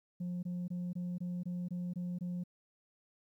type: tone bursts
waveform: sine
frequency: 177.5 Hz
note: F3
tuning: 28 cents sharp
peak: -33 dBFS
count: 9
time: 0.2-2.438 s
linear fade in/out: 10 ms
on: 230 ms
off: 21 ms
effects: tanh soft clip ceiling -34 dBFS + 12-bit